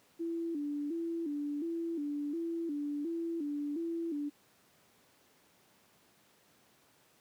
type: tone with vibrato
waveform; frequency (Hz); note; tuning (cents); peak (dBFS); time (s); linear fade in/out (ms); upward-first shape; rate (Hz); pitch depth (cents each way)
sine; 311.8; D#4; +4; -33; 0.19-4.3; 20; square; 1.4; 120
effects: pink hiss -66 dBFS RMS until 7.2 s + high-pass 150 Hz 12 dB/octave